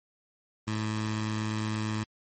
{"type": "tone with notch filter", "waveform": "15% pulse", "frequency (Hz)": 108.3, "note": "A2", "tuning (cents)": -27, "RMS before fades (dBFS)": -31, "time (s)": [0.67, 2.04], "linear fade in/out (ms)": 10, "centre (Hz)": 480, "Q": 1.1, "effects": ["MP3 32 kbps"]}